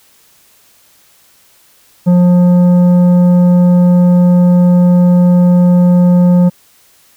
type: tone with tanh clipping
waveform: sine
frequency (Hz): 177.7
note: F3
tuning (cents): +30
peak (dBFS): -6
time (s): 2.06-6.5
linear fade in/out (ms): 20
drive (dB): 9
effects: white hiss -48 dBFS RMS until 7.16 s